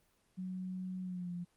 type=tone with pitch glide; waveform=sine; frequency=185 to 175.32 Hz; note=F#3 to F3; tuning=0 to +7 cents; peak=-38 dBFS; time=0.37-1.45 s; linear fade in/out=20 ms; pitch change=-93 cents; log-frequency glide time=1.02-1.32 s; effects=pink hiss -73 dBFS RMS until 1.56 s + Opus 24 kbps